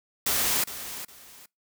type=noise with echo; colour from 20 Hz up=white; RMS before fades=-25 dBFS; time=0.26-0.64 s; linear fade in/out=5 ms; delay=410 ms; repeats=2; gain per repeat=-12 dB; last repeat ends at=1.46 s; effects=noise-tail reverb RT60 0.2 s tail -25 dB re dry